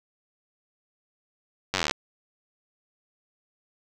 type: slowing click train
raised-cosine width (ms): 0.2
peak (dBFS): -7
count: 15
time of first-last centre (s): 1.74-1.911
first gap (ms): 10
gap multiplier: 1.03
effects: none